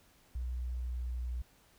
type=tone with pitch glide; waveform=sine; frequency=61.74 to 61.14 Hz; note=B1 to B1; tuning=0 to -17 cents; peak=-34 dBFS; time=0.35-1.42 s; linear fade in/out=5 ms; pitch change=-17 cents; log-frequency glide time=0.51-1.18 s; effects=pink hiss -65 dBFS RMS until 1.78 s